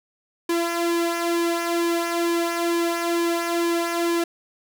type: tone with flanger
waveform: sawtooth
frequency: 340 Hz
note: F4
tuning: 46 cents flat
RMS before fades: -23 dBFS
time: 0.49-4.24 s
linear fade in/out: 5 ms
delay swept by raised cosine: 1.5 to 2.7 ms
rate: 2.2 Hz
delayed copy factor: -0.6
effects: none